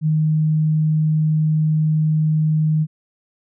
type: tone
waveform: sine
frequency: 155.4 Hz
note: D#3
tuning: 2 cents flat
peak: -14 dBFS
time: 0.01-2.87 s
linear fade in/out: 50 ms
effects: none